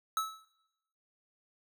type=tone with exponential decay; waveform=square; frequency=1300 Hz; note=E6; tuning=24 cents flat; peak=-27 dBFS; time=0.17-0.45 s; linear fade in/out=1 ms; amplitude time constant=60 ms; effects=noise-tail reverb RT60 0.8 s tail -17 dB re dry